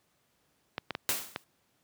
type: clicks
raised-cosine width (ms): 0.3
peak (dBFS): -16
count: 5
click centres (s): 0.781 / 0.907 / 0.951 / 1.092 / 1.361
type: noise with exponential decay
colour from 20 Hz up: white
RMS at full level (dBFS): -27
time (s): 1.09-1.44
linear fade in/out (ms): 0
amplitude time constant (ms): 75
effects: pink hiss -72 dBFS RMS until 1.83 s + high-pass 100 Hz 12 dB/octave